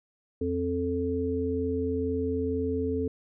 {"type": "harmonic tone", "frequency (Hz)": 87.8, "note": "F2", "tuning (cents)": 10, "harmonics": [1, 3, 5], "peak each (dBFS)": [-33, -30, -29], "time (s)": [0.41, 3.08], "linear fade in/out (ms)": 5, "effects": []}